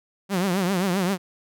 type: tone with vibrato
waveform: sawtooth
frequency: 186.6 Hz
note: F#3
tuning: 15 cents sharp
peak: -17 dBFS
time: 0.29-1.18 s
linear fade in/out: 50 ms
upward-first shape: triangle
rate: 7.6 Hz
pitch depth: 160 cents each way
effects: none